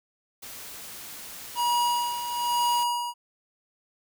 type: noise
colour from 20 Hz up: white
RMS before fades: -41 dBFS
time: 0.42-2.84 s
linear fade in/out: 10 ms
type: tone with tremolo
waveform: square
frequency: 960 Hz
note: B5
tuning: 49 cents flat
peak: -22 dBFS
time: 1.55-3.14 s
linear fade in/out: 50 ms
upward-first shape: sine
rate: 1.1 Hz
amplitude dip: 65%
effects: none